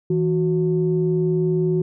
sine tone pair together, 162.2 / 368 Hz, E3 / F#4, -28 / -9 cents, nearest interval octave + major second, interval 1419 cents, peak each -19 dBFS, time 0.1-1.82 s, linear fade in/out 5 ms, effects tanh soft clip ceiling -9 dBFS

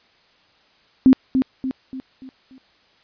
sine tone with echo, 261.6 Hz, C4, in tune, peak -7 dBFS, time 1.06-1.13 s, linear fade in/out 0 ms, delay 290 ms, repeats 5, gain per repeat -7 dB, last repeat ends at 2.58 s, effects white hiss -57 dBFS RMS until 3.03 s + resampled to 11025 Hz

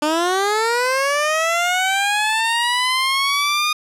15% pulse linear sweep, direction up, 295 to 1229 Hz, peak -10 dBFS, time 0.02-3.73 s, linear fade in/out 5 ms, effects low-pass 10000 Hz 12 dB/octave

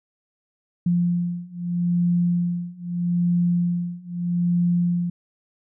sine beating tone pair, 174.1 / 174.89 Hz, F3 / F3, -5 / +3 cents, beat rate 0.79 Hz, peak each -23 / -22 dBFS, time 0.86-5.1 s, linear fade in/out 5 ms, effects none

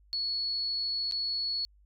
sine tone with dropouts, 4387 Hz, C#8, 19 cents flat, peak -29 dBFS, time 0.13-1.65 s, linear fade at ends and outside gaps 0 ms, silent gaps 1.112-1.122 s, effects added 50 Hz sine -58 dBFS peak until 1.85 s

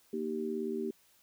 sine chord, Eb major, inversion second, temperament just, 233.3 / 311.1 / 388.9 Hz, Bb3 / Eb4 / G4, +2 / 0 / -14 cents, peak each -37 / -40 / -35 dBFS, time 0.13-0.91 s, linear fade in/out 5 ms, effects white hiss -66 dBFS RMS until 1.22 s

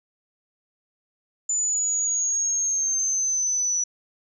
sine exponential sweep, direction down, 7040 to 5900 Hz, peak -21 dBFS, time 1.49-3.84 s, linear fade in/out 5 ms, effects none

